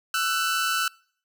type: tone pair together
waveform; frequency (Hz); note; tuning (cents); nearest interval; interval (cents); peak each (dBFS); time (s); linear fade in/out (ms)
sawtooth; 1332 / 1495.1; E6 / F#6; +18 / +18; major second; 200; -22; 0.14-0.88; 2
effects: noise-tail reverb RT60 0.6 s tail -26 dB re dry